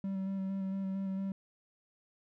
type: tone with vibrato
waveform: triangle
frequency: 192.9 Hz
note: G3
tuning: 28 cents flat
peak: -31 dBFS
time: 0.04-1.32 s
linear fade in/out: 2 ms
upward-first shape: square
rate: 4.4 Hz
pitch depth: 15 cents each way
effects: none